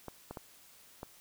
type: clicks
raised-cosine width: 1 ms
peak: -27 dBFS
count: 4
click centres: 0.083 / 0.31 / 0.372 / 1.031 s
effects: white hiss -59 dBFS RMS until 1.2 s